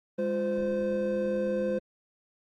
triangle tone cluster, 204.5 / 350 / 516 Hz, G#3 / F4 / C5, -26 / +4 / -24 cents, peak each -30 / -33 / -26 dBFS, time 0.18-1.79 s, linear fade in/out 10 ms, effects Opus 24 kbps

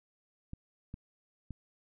clicks, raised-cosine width 5 ms, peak -29 dBFS, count 3, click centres 0.534 / 0.941 / 1.507 s, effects none

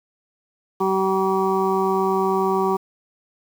harmonic tone, 191.2 Hz, G3, 43 cents flat, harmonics 1 / 2 / 4 / 5 / 6, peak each -26 / -20 / -26 / -25 / -26 dBFS, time 0.8-2.77 s, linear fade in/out 10 ms, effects 7-bit

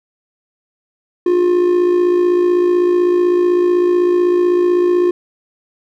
triangle tone with amplitude modulation, 355.1 Hz, F4, 29 cents sharp, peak -6 dBFS, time 1.26-5.11 s, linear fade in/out 5 ms, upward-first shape sine, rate 55.9 Hz, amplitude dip 50%, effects none

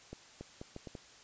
accelerating click train, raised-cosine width 2 ms, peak -30 dBFS, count 6, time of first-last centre 0.13-0.952 s, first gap 280 ms, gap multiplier 0.73, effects white hiss -57 dBFS RMS until 1.23 s + resampled to 16000 Hz

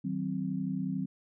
sine chord, C diminished, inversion first, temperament just, 156.98 / 188.37 / 261.6 Hz, Eb3 / Gb3 / C4, +16 / +31 / 0 cents, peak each -37 / -33 / -35 dBFS, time 0.04-1.06 s, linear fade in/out 10 ms, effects none

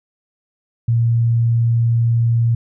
sine tone, 116.54 Hz, A#2, in tune, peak -12 dBFS, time 0.88-2.55 s, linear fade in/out 5 ms, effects none

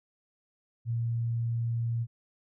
sine tone, 116.54 Hz, A#2, in tune, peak -27 dBFS, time 0.85-2.07 s, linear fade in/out 50 ms, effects none

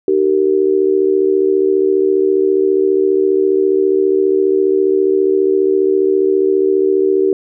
sine tone with amplitude modulation, 384.7 Hz, G4, 33 cents flat, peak -6 dBFS, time 0.08-7.33 s, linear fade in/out 2 ms, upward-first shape sine, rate 74.8 Hz, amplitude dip 85%, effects none

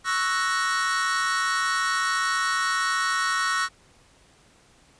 45% pulse chord, F# dominant seventh, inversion second, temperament equal, 1108.7 / 1318.5 / 1480 / 1864.7 Hz, C#6 / E6 / F#6 / A#6, 0 / 0 / 0 / 0 cents, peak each -28 dBFS, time 0.04-3.69 s, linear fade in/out 50 ms, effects pink hiss -57 dBFS RMS until 4.99 s + resampled to 22050 Hz

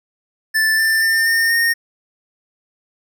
square tone with pitch steps, 1760 / 1780.5 / 1801.1 / 1822.1 / 1843.2 Hz, A6 / A6 / A6 / A#6 / A#6, 0 / +20 / +40 / -40 / -20 cents, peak -14 dBFS, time 0.54-1.74 s, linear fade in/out 20 ms, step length 240 ms, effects none

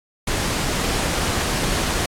pink noise, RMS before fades -22 dBFS, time 0.27-2.06 s, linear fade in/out 5 ms, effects low-pass 10000 Hz 12 dB/octave + AAC 64 kbps

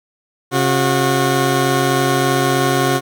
15% pulse tone pair together, 135.53 / 363.3 Hz, C#3 / F#4, -39 / -32 cents, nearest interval octave + perfect fourth, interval 1707 cents, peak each -10 dBFS, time 0.51-3.01 s, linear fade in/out 50 ms, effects none

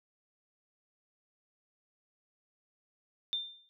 sine tone with exponential decay, 3590 Hz, A7, 34 cents sharp, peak -28 dBFS, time 3.33-3.69 s, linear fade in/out 0 ms, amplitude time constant 78 ms, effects none

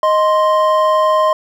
triangle tone pair together, 623.1 / 1048 Hz, D#5 / C6, +2 / +2 cents, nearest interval major sixth, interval 900 cents, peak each -11 dBFS, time 0.03-1.33 s, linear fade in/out 2 ms, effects none

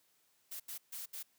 blue noise bursts at uneven times, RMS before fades -44 dBFS, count 4, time 0.51-0.6 / 0.68-0.78 / 0.92-1.06 / 1.13-1.23 s, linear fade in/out 10 ms, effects white hiss -73 dBFS RMS until 1.38 s + high-pass 80 Hz 12 dB/octave

